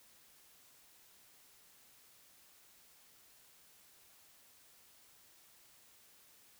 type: silence
effects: white hiss -64 dBFS RMS until 6.59 s